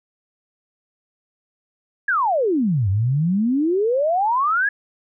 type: exponential two-way sweep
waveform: sine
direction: down then up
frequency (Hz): 1715 to 92.3 to 1715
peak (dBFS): -16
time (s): 2.08-4.69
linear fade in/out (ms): 5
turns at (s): 2.89
effects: none